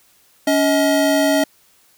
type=tone pair together; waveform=square; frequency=282.2 / 633.5 Hz; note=C#4 / D#5; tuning=+31 / +31 cents; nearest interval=octave + major second; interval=1400 cents; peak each=-17 dBFS; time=0.47-1.44 s; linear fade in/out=5 ms; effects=white hiss -55 dBFS RMS until 1.97 s